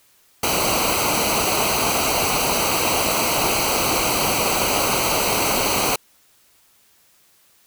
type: noise with comb filter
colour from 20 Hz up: pink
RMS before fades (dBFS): -20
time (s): 0.43-5.96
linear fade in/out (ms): 5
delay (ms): 0.57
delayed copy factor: -0.8
effects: white hiss -57 dBFS RMS until 7.66 s